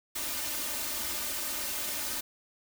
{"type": "noise with comb filter", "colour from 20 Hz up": "white", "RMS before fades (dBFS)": -34, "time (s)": [0.15, 2.21], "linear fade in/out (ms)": 10, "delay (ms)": 3.3, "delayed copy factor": 0.75, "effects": []}